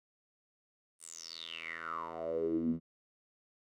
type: tone with band-pass filter sweep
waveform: 10% pulse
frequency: 82.41 Hz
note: E2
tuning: in tune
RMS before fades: -38 dBFS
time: 0.99-2.8 s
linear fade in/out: 50 ms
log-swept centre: 9400 to 190 Hz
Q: 9.3
effects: none